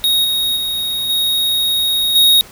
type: tone with level steps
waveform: square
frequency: 3756 Hz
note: A#7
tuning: 12 cents sharp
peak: -12 / -15 / -18 / -14 / -8 dBFS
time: 0.04-2.41 s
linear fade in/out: 0 ms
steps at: 0.24 / 0.56 / 1.09 / 2.15 s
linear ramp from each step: 10 ms
effects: pink hiss -39 dBFS RMS until 2.51 s